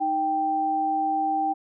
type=tone pair together; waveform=sine; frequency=311.6 / 784 Hz; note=D#4 / G5; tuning=+3 / 0 cents; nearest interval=octave + major third; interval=1597 cents; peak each=-30 / -22 dBFS; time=0-1.54 s; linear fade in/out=20 ms; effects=none